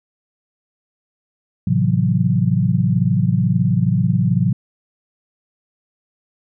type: chord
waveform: sine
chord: F# half-diminished seventh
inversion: first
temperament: just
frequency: 111 / 133.2 / 166.5 / 185 Hz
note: A2 / C3 / E3 / F#3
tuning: +16 / +31 / +18 / 0 cents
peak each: -19 dBFS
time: 1.67-4.53 s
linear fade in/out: 5 ms
effects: none